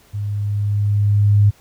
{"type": "tone with level ramp", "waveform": "sine", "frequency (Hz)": 102.8, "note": "G#2", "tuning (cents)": -17, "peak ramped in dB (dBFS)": [-21, -8], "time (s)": [0.13, 1.51], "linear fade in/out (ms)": 20, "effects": ["pink hiss -52 dBFS RMS until 1.6 s"]}